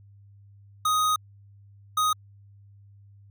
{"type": "tone pair in turn", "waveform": "square", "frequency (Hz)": [1249, 1249], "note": ["D#6", "D#6"], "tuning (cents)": [6, 6], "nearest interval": "unison", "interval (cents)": 0, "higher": "neither", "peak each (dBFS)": -21, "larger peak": "neither", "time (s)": [[0.85, 1.16], [1.97, 2.13]], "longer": "first", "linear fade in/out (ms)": 5, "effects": ["added 100 Hz sine -49 dBFS peak until 3.3 s", "MP3 96 kbps"]}